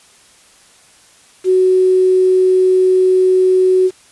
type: tone with quantisation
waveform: sine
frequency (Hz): 371.8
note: F#4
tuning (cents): +8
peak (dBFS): -8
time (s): 1.44-3.91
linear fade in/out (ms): 50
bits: 6
effects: white hiss -47 dBFS RMS until 4.11 s + resampled to 24000 Hz